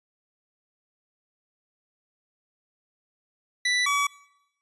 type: tone pair in turn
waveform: 25% pulse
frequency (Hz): 1975.5 / 1139.2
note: B6 / C#6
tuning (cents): 0 / +47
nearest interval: minor seventh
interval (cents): 953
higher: first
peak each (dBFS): -18 / -18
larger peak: neither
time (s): 3.65-3.86 / 3.86-4.07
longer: neither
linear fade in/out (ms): 5
effects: noise-tail reverb RT60 0.9 s tail -23 dB re dry + resampled to 24000 Hz